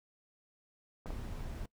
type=clicks; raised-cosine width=1 ms; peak=-31 dBFS; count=2; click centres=1.059 / 1.105 s
type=noise; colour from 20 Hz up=brown; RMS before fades=-41 dBFS; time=1.06-1.66 s; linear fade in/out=5 ms
effects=noise-tail reverb RT60 0.1 s tail -21 dB re dry